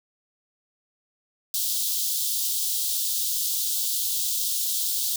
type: high-pass noise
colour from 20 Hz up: white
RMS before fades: -26 dBFS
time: 1.54-5.16 s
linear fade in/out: 2 ms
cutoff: 3300 Hz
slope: 48 dB/octave
effects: none